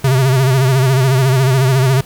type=tone with vibrato; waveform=square; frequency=131.7 Hz; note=C3; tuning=12 cents sharp; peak=-10 dBFS; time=0.04-2.01 s; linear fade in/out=5 ms; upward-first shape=sine; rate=14 Hz; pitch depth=79 cents each way; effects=pink hiss -39 dBFS RMS until 2.05 s